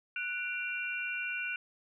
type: tone cluster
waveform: sine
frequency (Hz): 1479 / 2366 / 2755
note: F#6 / D7 / F7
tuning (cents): -1 / +12 / -24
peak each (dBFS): -37 / -38 / -38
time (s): 0.16-1.56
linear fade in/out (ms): 2
effects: none